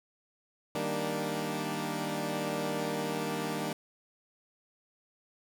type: chord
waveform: 15% pulse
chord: Eb major seventh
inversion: none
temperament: equal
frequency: 155.56 / 196 / 233.1 / 293.7 Hz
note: Eb3 / G3 / Bb3 / D4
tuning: 0 / 0 / 0 / 0 cents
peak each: -31 dBFS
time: 0.75-3.73 s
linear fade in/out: 2 ms
effects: none